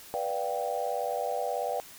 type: chord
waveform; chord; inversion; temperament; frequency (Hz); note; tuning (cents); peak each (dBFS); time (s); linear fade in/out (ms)
sine; G dominant seventh; first; just; 490 / 588 / 705.6 / 784; B4 / D5 / F5 / G5; -14 / +2 / +18 / 0; -34; 0.14-1.8; 0
effects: white hiss -49 dBFS RMS until 1.98 s